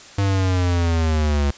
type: linear sweep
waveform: square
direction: down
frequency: 100 to 69.9 Hz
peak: -17 dBFS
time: 0.18-1.51 s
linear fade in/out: 5 ms
effects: white hiss -42 dBFS RMS until 1.57 s + resampled to 16000 Hz